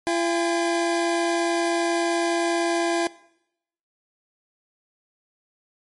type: tone pair together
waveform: 25% pulse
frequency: 339.9 / 809.7 Hz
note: F4 / G#5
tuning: -47 / -44 cents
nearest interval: octave + minor third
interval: 1503 cents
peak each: -18 / -25 dBFS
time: 0.07-3.07 s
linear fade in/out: 0 ms
effects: noise-tail reverb RT60 0.8 s tail -20 dB re dry + MP3 48 kbps